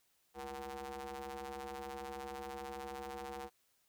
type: ring-modulated tone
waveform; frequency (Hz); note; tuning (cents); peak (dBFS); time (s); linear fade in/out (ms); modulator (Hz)
sawtooth; 138.59; C#3; 0; -36; 0.34-3.5; 50; 617
effects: white hiss -75 dBFS RMS until 3.88 s